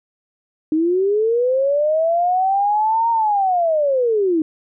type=linear two-way sweep; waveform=sine; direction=up then down; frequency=304.5 to 932.3 to 304.5 Hz; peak=-14 dBFS; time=0.72-4.42 s; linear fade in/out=2 ms; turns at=3.1 s; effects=none